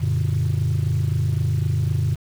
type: chord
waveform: sine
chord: Gb augmented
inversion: none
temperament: equal with one note detuned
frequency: 92.5 / 116.54 / 144.23 Hz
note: Gb2 / Bb2 / D3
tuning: 0 / 0 / -31 cents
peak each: -21 dBFS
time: 0-2.16 s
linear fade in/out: 20 ms
effects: tanh soft clip ceiling -14 dBFS + 7-bit